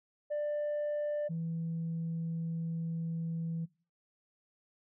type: tone pair in turn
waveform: sine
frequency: 592 / 164.93 Hz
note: D5 / E3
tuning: +14 / +1 cents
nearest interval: octave + minor seventh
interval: 2213 cents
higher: first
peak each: -29 / -32 dBFS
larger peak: first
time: 0.3-1.29 / 1.29-3.66 s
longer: second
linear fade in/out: 20 ms
effects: noise-tail reverb RT60 0.4 s tail -22 dB re dry + tanh soft clip ceiling -30 dBFS